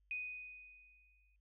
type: tone with exponential decay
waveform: sine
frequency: 2491 Hz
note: D#7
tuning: 1 cent sharp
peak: -37 dBFS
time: 0.11-1.36 s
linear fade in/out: 1 ms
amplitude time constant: 270 ms
effects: added 50 Hz sine -70 dBFS peak until 1.4 s